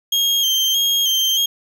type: tone with vibrato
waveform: 35% pulse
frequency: 3200 Hz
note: G7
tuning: 35 cents sharp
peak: -13 dBFS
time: 0.12-1.46 s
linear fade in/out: 5 ms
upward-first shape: square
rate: 1.6 Hz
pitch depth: 30 cents each way
effects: none